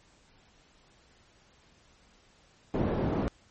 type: low-pass noise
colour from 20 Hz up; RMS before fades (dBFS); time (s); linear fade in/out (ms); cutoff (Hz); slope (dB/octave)
white; -29; 2.74-3.28; 0; 420; 12
effects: pink hiss -62 dBFS RMS until 3.5 s + MP3 32 kbps